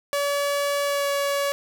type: tone with pitch glide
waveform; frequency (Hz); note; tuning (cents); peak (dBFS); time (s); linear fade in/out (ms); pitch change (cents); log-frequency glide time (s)
sawtooth; 570 to 564.8; C#5 to C#5; +48 to +32; -18; 0.13-1.52; 0; -16; 0.84-1.08
effects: none